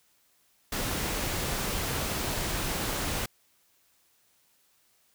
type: noise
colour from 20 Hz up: pink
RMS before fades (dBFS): -31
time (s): 0.72-3.26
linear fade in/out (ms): 5
effects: white hiss -67 dBFS RMS until 5.14 s